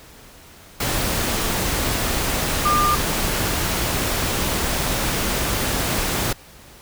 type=tone in noise; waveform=sine; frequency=1200 Hz; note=D6; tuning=37 cents sharp; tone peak=-16 dBFS; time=2.65-2.95 s; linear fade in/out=5 ms; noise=pink; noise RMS=-22 dBFS; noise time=0.8-6.33 s; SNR=+3 dB; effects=pink hiss -45 dBFS RMS until 6.81 s